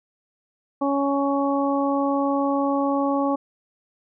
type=harmonic tone; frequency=279 Hz; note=C#4; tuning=11 cents sharp; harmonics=1 / 2 / 3 / 4; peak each=-22 / -25 / -27 / -28 dBFS; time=0.81-3.36 s; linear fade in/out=10 ms; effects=none